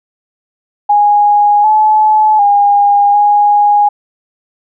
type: tone with pitch steps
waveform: sine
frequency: 826 / 859 / 813 / 825 Hz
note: G#5 / A5 / G#5 / G#5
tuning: -10 / -42 / -37 / -12 cents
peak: -5 dBFS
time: 0.89-3.89 s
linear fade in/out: 10 ms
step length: 750 ms
effects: none